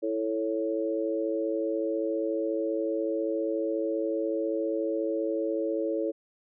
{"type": "chord", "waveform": "sine", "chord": "A major", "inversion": "second", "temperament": "equal", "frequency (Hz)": [329.6, 440, 554.4], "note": ["E4", "A4", "C#5"], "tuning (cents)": [0, 0, 0], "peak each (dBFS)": [-30, -31, -31], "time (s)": [0.02, 6.12], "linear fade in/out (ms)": 20, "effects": []}